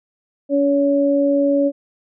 sine tone pair together, 282.8 / 562.7 Hz, C#4 / C#5, +35 / +26 cents, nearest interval octave, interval 1191 cents, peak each -16 / -16 dBFS, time 0.49-1.72 s, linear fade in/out 50 ms, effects none

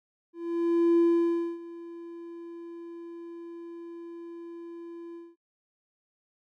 triangle tone with ADSR envelope, 339 Hz, E4, 49 cents sharp, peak -15 dBFS, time 0.33-5.36 s, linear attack 650 ms, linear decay 600 ms, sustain -22 dB, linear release 210 ms, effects noise-tail reverb RT60 0.1 s tail -23 dB re dry + tanh soft clip ceiling -14 dBFS

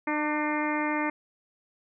harmonic tone with a mistuned harmonic, 301.2 Hz, D4, 44 cents sharp, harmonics 1 / 2 / 3 / 4 / 5 / 6 / 7 / 8, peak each -29 / -35 / -32 / -36 / -39 / -36 / -34 / -41 dBFS, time 0.07-1.1 s, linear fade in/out 5 ms, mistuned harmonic 4, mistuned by -28 cents, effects none

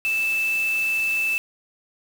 sine tone in noise, 2637 Hz, E7, in tune, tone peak -20 dBFS, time 0.05-1.38 s, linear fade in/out 0 ms, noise white, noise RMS -37 dBFS, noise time 0.05-1.38 s, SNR +14 dB, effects none

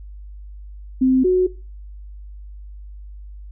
sine tone pair in turn, 259.8 / 367.4 Hz, C4 / F#4, -12 / -12 cents, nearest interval tritone, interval 600 cents, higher second, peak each -12 dBFS, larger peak neither, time 1.01-1.24 / 1.24-1.47 s, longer neither, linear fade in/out 10 ms, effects noise-tail reverb RT60 0.3 s tail -17 dB re dry + added 50 Hz sine -34 dBFS peak until 3.51 s

